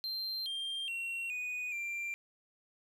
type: tone with pitch steps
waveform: triangle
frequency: 4152 / 3187 / 2733 / 2478 / 2369 Hz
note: C8 / G7 / F7 / D#7 / D7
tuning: -14 / +28 / -38 / -8 / +14 cents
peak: -34 dBFS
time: 0.04-2.14 s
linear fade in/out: 0 ms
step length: 420 ms
effects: none